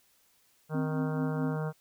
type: harmonic tone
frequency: 155.56 Hz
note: D#3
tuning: in tune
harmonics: 1 / 3 / 4 / 5 / 6 / 7 / 8 / 9 / 10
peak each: -31 / -38 / -43 / -45 / -47 / -47 / -50 / -46 / -52 dBFS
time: 0.69-1.73 s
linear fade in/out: 50 ms
type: tone with tremolo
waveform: sine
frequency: 261.6 Hz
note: C4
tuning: in tune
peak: -28 dBFS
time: 0.74-1.57 s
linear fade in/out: 10 ms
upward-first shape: triangle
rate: 4.6 Hz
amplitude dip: 80%
effects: white hiss -67 dBFS RMS until 1.8 s